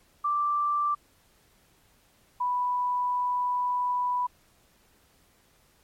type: tone pair in turn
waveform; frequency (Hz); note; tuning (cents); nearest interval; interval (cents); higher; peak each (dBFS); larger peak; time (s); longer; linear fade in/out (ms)
sine; 1174.7 / 987.8; D6 / B5; 0 / 0; minor third; 300; first; -23 / -24; first; 0.24-0.95 / 2.4-4.27; second; 10
effects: pink hiss -63 dBFS RMS until 5.83 s + MP3 64 kbps